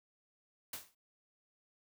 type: noise with exponential decay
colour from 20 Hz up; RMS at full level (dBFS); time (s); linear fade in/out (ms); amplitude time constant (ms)
white; -39; 0.73-0.95; 5; 46
effects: none